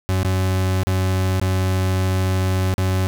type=tone with dropouts; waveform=40% pulse; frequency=93.7 Hz; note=F#2; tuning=22 cents sharp; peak=-16 dBFS; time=0.09-3.07 s; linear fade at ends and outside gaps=0 ms; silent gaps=0.231-0.248 / 0.834-0.87 / 1.398-1.415 / 2.74-2.781 s; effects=none